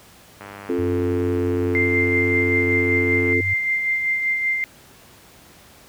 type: click train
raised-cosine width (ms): 0.5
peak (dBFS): -21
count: 293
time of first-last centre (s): 0.41-3.33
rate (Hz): 100
type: chord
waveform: sine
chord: F major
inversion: second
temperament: equal with one note detuned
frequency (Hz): 267.4 / 349.2 / 440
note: C4 / F4 / A4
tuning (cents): +38 / 0 / 0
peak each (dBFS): -24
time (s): 0.69-3.41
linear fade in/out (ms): 5
type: tone with pitch glide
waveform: sine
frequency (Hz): 94.6 to 95.53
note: F#2 to G2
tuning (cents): +39 to -44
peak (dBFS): -24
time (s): 0.78-3.54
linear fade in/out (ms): 10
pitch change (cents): +17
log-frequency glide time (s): 1.8-2.01
type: tone with tremolo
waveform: sine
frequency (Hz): 2093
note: C7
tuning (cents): 0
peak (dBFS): -17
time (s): 1.75-4.64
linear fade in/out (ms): 0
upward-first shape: sine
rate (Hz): 5.2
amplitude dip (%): 40
effects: pink hiss -48 dBFS RMS until 5.88 s + high-pass 60 Hz 12 dB/octave